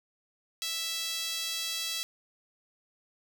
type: tone with high-pass filter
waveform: sawtooth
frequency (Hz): 659.3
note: E5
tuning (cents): 0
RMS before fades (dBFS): -34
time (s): 0.62-2.03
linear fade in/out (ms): 0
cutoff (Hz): 3700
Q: 1.8
effects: none